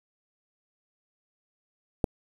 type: click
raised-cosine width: 2 ms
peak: -9 dBFS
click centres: 2.042 s
effects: 7-bit

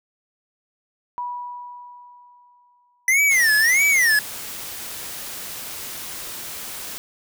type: tone with exponential decay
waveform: sine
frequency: 976 Hz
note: B5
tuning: 21 cents flat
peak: -24 dBFS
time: 1.18-3.16 s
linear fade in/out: 0 ms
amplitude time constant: 430 ms
type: tone with vibrato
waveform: square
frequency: 1975.5 Hz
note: B6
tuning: in tune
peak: -15 dBFS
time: 3.08-4.19 s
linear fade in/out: 2 ms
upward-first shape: sine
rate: 1.6 Hz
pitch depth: 260 cents each way
type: noise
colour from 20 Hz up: white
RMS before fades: -33 dBFS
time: 3.31-6.98 s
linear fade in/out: 0 ms
effects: none

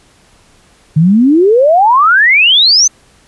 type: exponential sweep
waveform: sine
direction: up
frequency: 147.8 to 6340 Hz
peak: -4 dBFS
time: 0.96-2.88 s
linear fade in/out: 10 ms
effects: pink hiss -47 dBFS RMS until 3.27 s + resampled to 24000 Hz

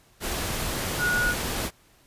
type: tone in noise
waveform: sine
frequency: 1452 Hz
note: F#6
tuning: 33 cents flat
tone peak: -22 dBFS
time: 0.98-1.35 s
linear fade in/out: 50 ms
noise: pink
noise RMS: -29 dBFS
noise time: 0.2-1.71 s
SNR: +4 dB
effects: pink hiss -59 dBFS RMS until 2.06 s + resampled to 32000 Hz

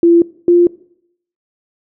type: tone pair in turn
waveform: sine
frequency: 340.1 / 348.5 Hz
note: F4 / F4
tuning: -46 / -4 cents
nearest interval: unison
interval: 42 cents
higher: second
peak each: -5 dBFS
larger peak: neither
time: 0.03-0.22 / 0.48-0.67 s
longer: neither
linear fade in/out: 2 ms
effects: noise-tail reverb RT60 0.7 s tail -21 dB re dry

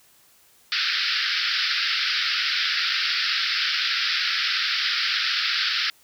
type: band-pass noise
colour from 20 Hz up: white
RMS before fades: -24 dBFS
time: 0.72-5.9 s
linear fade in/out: 0 ms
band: 1300 to 5200 Hz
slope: 96 dB/octave
effects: white hiss -57 dBFS RMS until 6.03 s

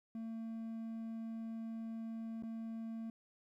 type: tone with dropouts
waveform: triangle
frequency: 225.6 Hz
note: A3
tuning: 44 cents sharp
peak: -39 dBFS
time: 0.15-3.1 s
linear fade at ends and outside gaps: 2 ms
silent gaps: 2.425-2.434 s
effects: 13-bit

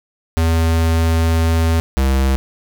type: tone pair in turn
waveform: square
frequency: 82 / 66.65 Hz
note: E2 / C2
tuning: -9 / +33 cents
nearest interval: major third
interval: 358 cents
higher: first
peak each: -13 dBFS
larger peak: neither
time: 0.37-1.8 / 1.97-2.36 s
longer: first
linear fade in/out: 0 ms
effects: none

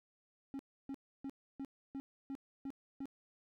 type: tone bursts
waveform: triangle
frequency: 272.8 Hz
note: C#4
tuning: 28 cents flat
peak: -38 dBFS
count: 8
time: 0.54-3.056 s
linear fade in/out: 0 ms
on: 52 ms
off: 300 ms
effects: none

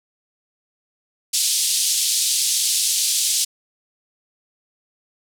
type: band-pass noise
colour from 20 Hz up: white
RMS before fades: -20 dBFS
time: 1.33-3.45 s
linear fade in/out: 10 ms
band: 3400 to 10000 Hz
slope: 24 dB/octave
effects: none

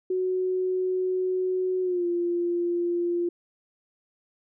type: tone with pitch glide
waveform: sine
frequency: 370 to 347.2 Hz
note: F#4 to F4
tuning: 0 to -10 cents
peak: -23 dBFS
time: 0.1-3.29 s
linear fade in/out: 5 ms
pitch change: -110 cents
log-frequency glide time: 1.82-2.06 s
effects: none

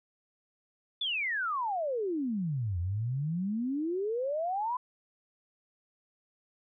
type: exponential two-way sweep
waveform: sine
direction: down then up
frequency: 3548 to 84 to 1024 Hz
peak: -29 dBFS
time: 1.01-4.77 s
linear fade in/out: 5 ms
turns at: 2.79 s
effects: none

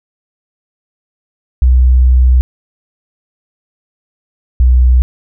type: tone pair in turn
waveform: sine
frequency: 63 / 62.35 Hz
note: B1 / B1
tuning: +35 / +17 cents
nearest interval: unison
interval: 18 cents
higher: first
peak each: -4 dBFS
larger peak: neither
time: 1.62-2.41 / 4.6-5.02 s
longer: first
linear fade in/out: 0 ms
effects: none

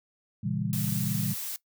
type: chord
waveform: sine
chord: A# diminished seventh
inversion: none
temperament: equal with one note detuned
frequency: 116.54 / 138.59 / 164.81 / 200.9 Hz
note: A#2 / C#3 / E3 / G3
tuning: 0 / 0 / 0 / +43 cents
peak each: -33 / -33 / -32 / -32 dBFS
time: 0.43-1.34 s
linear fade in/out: 10 ms
type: noise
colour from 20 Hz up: blue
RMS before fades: -35 dBFS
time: 0.73-1.56 s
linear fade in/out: 0 ms
effects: noise-tail reverb RT60 0.1 s tail -19 dB re dry

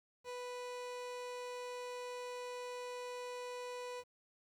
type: tone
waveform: 30% pulse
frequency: 493.9 Hz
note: B4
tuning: in tune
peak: -40 dBFS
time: 0.24-4.04 s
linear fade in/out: 50 ms
effects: low-pass 9000 Hz 12 dB/octave + 11-bit

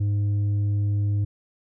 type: tone with tanh clipping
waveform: sine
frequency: 102.2 Hz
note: G#2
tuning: 27 cents flat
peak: -21 dBFS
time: 0-1.25 s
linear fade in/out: 10 ms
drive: 4 dB
effects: none

